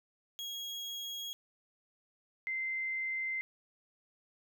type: tone pair in turn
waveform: 35% pulse / sine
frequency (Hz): 3298 / 2078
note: G#7 / C7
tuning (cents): -13 / -12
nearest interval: minor sixth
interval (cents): 799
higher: first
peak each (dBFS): -37 / -33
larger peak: second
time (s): 0.39-1.33 / 2.47-3.41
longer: neither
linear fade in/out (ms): 0
effects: none